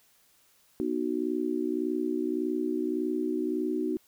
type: chord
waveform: sine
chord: B major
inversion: none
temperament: just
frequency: 246.9 / 308.7 / 370.4 Hz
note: B3 / D#4 / F#4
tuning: 0 / -14 / +2 cents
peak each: -33 / -30 / -31 dBFS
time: 0.8-3.97 s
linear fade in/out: 0 ms
effects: white hiss -64 dBFS RMS until 4.07 s